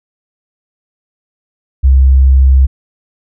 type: tone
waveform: sine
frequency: 66.3 Hz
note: C2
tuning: 23 cents sharp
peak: -3 dBFS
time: 1.83-2.67 s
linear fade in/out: 20 ms
effects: none

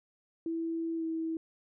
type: tone with pitch glide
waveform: sine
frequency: 329.4 to 324.3 Hz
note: E4 to E4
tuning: -1 to -28 cents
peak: -31 dBFS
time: 0.46-1.37 s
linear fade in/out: 2 ms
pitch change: -27 cents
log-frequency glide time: 0.96-1.04 s
effects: none

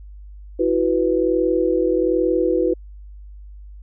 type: chord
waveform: sine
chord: E suspended second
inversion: none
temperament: just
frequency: 329.6 / 370.8 / 494.4 Hz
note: E4 / F#4 / B4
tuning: 0 / +4 / +2 cents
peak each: -20 dBFS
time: 0.59-2.74 s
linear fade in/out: 10 ms
effects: added 50 Hz sine -36 dBFS peak until 3.82 s

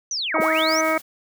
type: linear two-way sweep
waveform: sine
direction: down then up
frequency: 6210 to 164.81 to 6210 Hz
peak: -23 dBFS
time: 0.11-0.81 s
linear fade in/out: 2 ms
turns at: 0.4 s
type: harmonic tone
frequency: 317.6 Hz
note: D#4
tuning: 36 cents sharp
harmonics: 1 / 2 / 3 / 4 / 5 / 6 / 7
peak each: -26 / -22 / -30 / -24 / -32 / -32 / -25 dBFS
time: 0.34-0.98 s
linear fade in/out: 5 ms
type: noise with tremolo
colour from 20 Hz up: white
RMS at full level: -37 dBFS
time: 0.4-1.02 s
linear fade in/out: 20 ms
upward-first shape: triangle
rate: 6.7 Hz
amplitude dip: 55%
effects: none

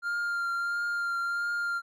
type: tone with vibrato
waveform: triangle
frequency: 1396.9 Hz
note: F6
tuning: in tune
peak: -26 dBFS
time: 0.02-1.82 s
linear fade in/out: 50 ms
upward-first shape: triangle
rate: 1.5 Hz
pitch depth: 19 cents each way
effects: none

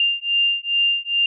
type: beating tone pair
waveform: sine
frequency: 2794 / 2796.4 Hz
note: F7 / F7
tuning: 0 / +2 cents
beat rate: 2.4 Hz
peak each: -20 dBFS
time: 0-1.26 s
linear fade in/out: 2 ms
effects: none

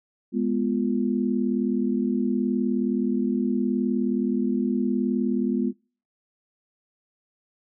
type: chord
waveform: sine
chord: F diminished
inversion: first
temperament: equal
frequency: 207.7 / 246.9 / 349.2 Hz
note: Ab3 / Cb4 / F4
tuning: 0 / 0 / 0 cents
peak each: -25 / -24 / -29 dBFS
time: 0.32-5.73 s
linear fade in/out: 50 ms
effects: noise-tail reverb RT60 0.4 s tail -25 dB re dry

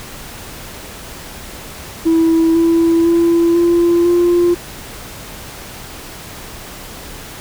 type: tone with pitch steps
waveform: sine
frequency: 327.4 / 332.5 / 337.8 / 343.1 / 348.5 Hz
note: E4 / E4 / E4 / F4 / F4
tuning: -12 / +15 / +42 / -31 / -4 cents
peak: -7 dBFS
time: 2.05-4.55 s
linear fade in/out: 20 ms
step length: 500 ms
effects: tanh soft clip ceiling -7 dBFS + pink hiss -32 dBFS RMS until 7.4 s

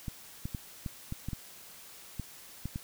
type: clicks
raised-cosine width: 5 ms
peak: -23 dBFS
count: 10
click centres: 0.082 / 0.455 / 0.548 / 0.862 / 1.124 / 1.286 / 1.332 / 2.197 / 2.656 / 2.759 s
effects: white hiss -51 dBFS RMS until 2.83 s

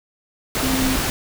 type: tone in noise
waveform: sine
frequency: 261.6 Hz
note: C4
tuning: in tune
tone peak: -20 dBFS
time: 0.63-0.96 s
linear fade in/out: 0 ms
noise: pink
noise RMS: -22 dBFS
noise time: 0.55-1.1 s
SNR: -1 dB
effects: none

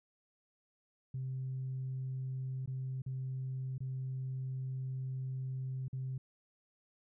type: tone with dropouts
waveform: sine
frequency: 130.81 Hz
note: C3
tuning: in tune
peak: -35 dBFS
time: 1.14-6.18 s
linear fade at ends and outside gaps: 5 ms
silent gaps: 2.66-2.675 / 3.02-3.062 / 3.781-3.804 / 5.882-5.929 s
effects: tanh soft clip ceiling -32 dBFS

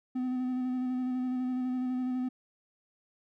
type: tone with vibrato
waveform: triangle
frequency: 253.5 Hz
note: B3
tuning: 45 cents sharp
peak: -27 dBFS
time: 0.15-2.29 s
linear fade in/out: 10 ms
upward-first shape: square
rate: 12 Hz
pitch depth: 16 cents each way
effects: none

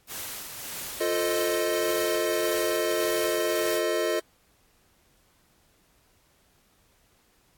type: noise with tremolo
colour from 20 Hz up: white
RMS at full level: -35 dBFS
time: 0.07-3.81 s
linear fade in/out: 50 ms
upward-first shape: triangle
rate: 1.7 Hz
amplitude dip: 45%
type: chord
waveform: square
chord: F dominant seventh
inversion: none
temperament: equal with one note detuned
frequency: 349.2 / 440 / 518.4 / 622.3 Hz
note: F4 / A4 / C5 / Eb5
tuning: 0 / 0 / -16 / 0 cents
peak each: -30 / -30 / -35 / -29 dBFS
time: 1-4.2 s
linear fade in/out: 10 ms
effects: pink hiss -64 dBFS RMS until 7.57 s + AAC 64 kbps

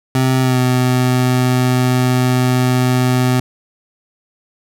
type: tone with pitch glide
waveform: 25% pulse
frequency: 130 to 126.37 Hz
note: C3 to B2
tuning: -11 to +40 cents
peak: -8 dBFS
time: 0.15-3.4 s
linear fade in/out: 2 ms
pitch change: -49 cents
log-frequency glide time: 0.41-0.59 s
effects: none

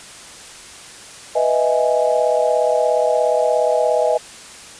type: chord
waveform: sine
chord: E major seventh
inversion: second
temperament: equal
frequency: 493.9 / 622.3 / 659.3 / 830.6 Hz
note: B4 / D#5 / E5 / G#5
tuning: 0 / 0 / 0 / 0 cents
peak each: -19 / -17 / -21 / -22 dBFS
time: 1.35-4.18 s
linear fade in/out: 10 ms
effects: white hiss -38 dBFS RMS until 4.79 s + resampled to 22050 Hz

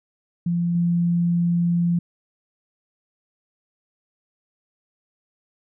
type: tone with level steps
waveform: sine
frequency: 172.2 Hz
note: F3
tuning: 24 cents flat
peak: -19 / -17 dBFS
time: 0.46-1.99 s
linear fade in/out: 5 ms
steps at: 0.75 s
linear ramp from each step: 2 ms
effects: none

